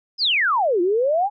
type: exponential two-way sweep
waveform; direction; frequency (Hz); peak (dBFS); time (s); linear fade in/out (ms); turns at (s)
sine; down then up; 5274 to 338 to 850; -16; 0.18-1.3; 50; 0.81
effects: none